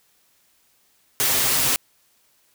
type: noise with comb filter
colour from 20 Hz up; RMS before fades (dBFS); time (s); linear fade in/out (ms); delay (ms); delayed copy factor
white; -20; 1.2-1.76; 0; 7.5; +0.55
effects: white hiss -62 dBFS RMS until 2.54 s